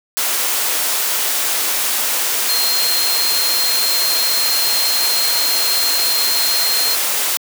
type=tone in noise; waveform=sine; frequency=4198 Hz; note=C8; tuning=5 cents sharp; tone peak=-17 dBFS; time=2.49-6.95 s; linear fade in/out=0 ms; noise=white; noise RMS=-18 dBFS; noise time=0.17-7.37 s; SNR=-2 dB; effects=high-pass 400 Hz 12 dB/octave